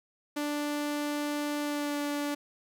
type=tone with pitch glide; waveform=sawtooth; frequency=293.7 to 290.2 Hz; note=D4 to D4; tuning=0 to -21 cents; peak=-26 dBFS; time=0.36-2.35 s; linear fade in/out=10 ms; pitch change=-21 cents; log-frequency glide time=1.62-1.98 s; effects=10-bit